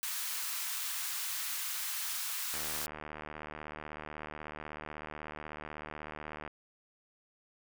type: high-pass noise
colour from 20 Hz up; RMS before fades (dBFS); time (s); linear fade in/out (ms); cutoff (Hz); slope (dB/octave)
white; -37; 0.03-2.86; 0; 980; 24
type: click train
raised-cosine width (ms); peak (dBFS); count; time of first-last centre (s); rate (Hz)
0.5; -27; 301; 2.54-6.477; 76.2
effects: none